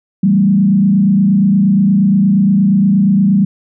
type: tone with frequency modulation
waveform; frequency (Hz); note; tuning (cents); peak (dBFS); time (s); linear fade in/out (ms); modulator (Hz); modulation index
sine; 196; G3; 0; -7; 0.23-3.45; 5; 28.5; 0.86
effects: none